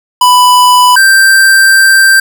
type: tone pair in turn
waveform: square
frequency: 993 / 1569.5 Hz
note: B5 / G6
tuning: +9 / +2 cents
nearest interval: minor sixth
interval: 793 cents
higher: second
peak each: -3 dBFS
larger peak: neither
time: 0.21-0.96 / 0.96-2.2 s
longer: second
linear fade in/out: 5 ms
effects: none